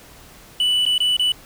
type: tone with dropouts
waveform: triangle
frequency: 2970 Hz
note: F#7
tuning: 6 cents sharp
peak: -14 dBFS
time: 0.6-1.32 s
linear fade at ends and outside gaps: 2 ms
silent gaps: 0.853-0.863 / 0.98-1.003 / 1.167-1.195 s
effects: pink hiss -45 dBFS RMS until 1.45 s